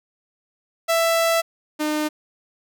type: tone pair in turn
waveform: sawtooth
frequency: 663 / 303.8 Hz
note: E5 / D#4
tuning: +10 / -41 cents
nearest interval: octave + major second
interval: 1351 cents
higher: first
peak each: -13 / -17 dBFS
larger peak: first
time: 0.88-1.42 / 1.79-2.09 s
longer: first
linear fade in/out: 20 ms
effects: none